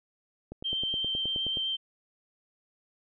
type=click train; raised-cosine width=2 ms; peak=-26 dBFS; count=11; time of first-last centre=0.52-1.572 s; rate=9.51 Hz
type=tone with vibrato; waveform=sine; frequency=3136 Hz; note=G7; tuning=in tune; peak=-28 dBFS; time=0.64-1.77 s; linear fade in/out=20 ms; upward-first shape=sine; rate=7.9 Hz; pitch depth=9 cents each way
effects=none